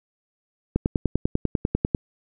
click train, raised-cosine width 3 ms, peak -7 dBFS, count 13, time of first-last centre 0.76-1.948 s, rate 10.1 Hz, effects none

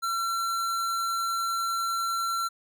square tone, 1355 Hz, E6, 47 cents sharp, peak -27 dBFS, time 0.02-2.49 s, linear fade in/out 20 ms, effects none

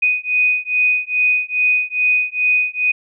sine beating tone pair, 2489 / 2491.4 Hz, D#7 / D#7, 0 / +2 cents, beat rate 2.4 Hz, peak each -17 dBFS, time 0.02-2.92 s, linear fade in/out 10 ms, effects none

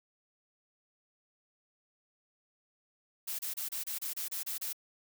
blue noise bursts, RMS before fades -37 dBFS, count 10, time 3.27-4.731 s, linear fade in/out 10 ms, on 120 ms, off 29 ms, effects none

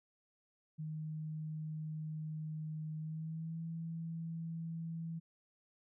sine tone with pitch glide, 155.56 to 164.43 Hz, D#3 to E3, 0 to -4 cents, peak -39 dBFS, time 0.78-5.2 s, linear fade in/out 20 ms, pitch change +96 cents, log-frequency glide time 2.97-3.62 s, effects none

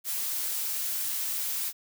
blue noise, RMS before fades -31 dBFS, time 0.04-1.73 s, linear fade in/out 50 ms, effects none

